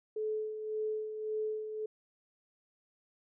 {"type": "tone with tremolo", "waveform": "sine", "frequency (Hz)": 431.5, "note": "A4", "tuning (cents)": -34, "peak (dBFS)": -31, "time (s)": [0.16, 1.86], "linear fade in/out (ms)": 5, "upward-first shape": "sine", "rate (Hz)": 1.8, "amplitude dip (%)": 55, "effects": []}